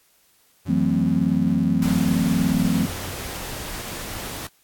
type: tone with vibrato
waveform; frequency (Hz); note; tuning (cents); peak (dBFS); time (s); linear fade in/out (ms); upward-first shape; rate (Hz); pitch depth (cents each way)
40% pulse; 90.3; F#2; -42; -32; 0.65-3.13; 20; sine; 9.6; 84
type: chord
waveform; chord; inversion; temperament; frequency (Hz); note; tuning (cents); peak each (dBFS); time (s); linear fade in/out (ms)
sine; F# half-diminished seventh; third; equal with one note detuned; 164.81 / 185 / 224.1 / 261.6; E3 / F#3 / A3 / C4; 0 / 0 / +32 / 0; -23; 0.68-2.86; 10
type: noise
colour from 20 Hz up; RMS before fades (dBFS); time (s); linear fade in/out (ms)
pink; -32; 1.82-4.47; 2
effects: white hiss -60 dBFS RMS until 4.63 s + AAC 64 kbps